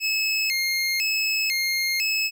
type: tone with vibrato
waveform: 25% pulse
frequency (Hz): 2349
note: D7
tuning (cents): 0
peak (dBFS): -18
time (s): 0-2.31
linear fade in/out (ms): 50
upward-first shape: square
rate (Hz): 1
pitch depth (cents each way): 170
effects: none